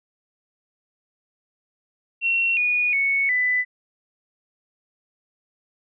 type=tone with pitch steps; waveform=sine; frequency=2726 / 2457 / 2214 / 1995.5 Hz; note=F7 / D#7 / C#7 / B6; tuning=-43 / -22 / -3 / +17 cents; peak=-18 dBFS; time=2.21-3.65 s; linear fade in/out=50 ms; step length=360 ms; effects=none